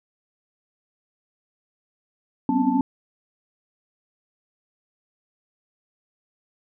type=tone cluster; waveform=sine; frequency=192.7 / 248.7 / 264.3 / 274.6 / 880 Hz; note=G3 / B3 / C4 / C#4 / A5; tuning=-29 / +12 / +18 / -16 / 0 cents; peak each=-29 / -22 / -25 / -23 / -26 dBFS; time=2.49-2.81 s; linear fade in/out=2 ms; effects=none